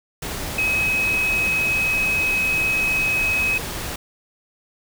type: tone in noise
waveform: sine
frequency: 2546 Hz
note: D#7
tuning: 39 cents sharp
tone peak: -18 dBFS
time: 0.58-3.58 s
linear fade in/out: 5 ms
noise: pink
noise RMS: -29 dBFS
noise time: 0.22-3.96 s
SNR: +8 dB
effects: none